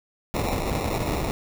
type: noise with sample-and-hold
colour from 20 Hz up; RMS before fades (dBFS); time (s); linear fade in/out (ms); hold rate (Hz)
pink; -26; 0.34-1.31; 0; 1575
effects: none